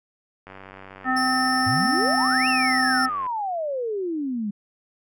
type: click train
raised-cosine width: 0.5 ms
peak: -26 dBFS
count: 269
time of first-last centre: 0.47-3.265 s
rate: 95.9 Hz
type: harmonic tone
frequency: 257.9 Hz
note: C4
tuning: 25 cents flat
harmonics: 1 / 3 / 5 / 7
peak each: -25 / -25 / -25 / -25 dBFS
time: 1.04-3.1 s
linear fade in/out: 50 ms
type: tone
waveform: 40% pulse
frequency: 5380 Hz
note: E8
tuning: 34 cents sharp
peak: -26 dBFS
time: 1.16-3.06 s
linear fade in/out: 10 ms
type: exponential two-way sweep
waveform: sine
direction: up then down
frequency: 98 to 2800 to 198 Hz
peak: -24 dBFS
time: 1.66-4.51 s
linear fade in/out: 10 ms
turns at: 2.48 s
effects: none